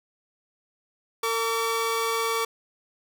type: tone pair together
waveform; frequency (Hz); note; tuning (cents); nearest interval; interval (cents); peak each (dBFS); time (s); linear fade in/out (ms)
sawtooth; 454.4 / 1145; A#4 / D6; -44 / -44; octave + major third; 1600; -23; 1.23-2.45; 5
effects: none